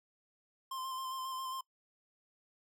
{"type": "tone with vibrato", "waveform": "square", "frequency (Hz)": 1046.5, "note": "C6", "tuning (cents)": 0, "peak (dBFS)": -39, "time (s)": [0.71, 1.61], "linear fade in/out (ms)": 5, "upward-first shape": "square", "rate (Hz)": 7.4, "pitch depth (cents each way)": 19, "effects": ["noise-tail reverb RT60 0.1 s tail -23 dB re dry"]}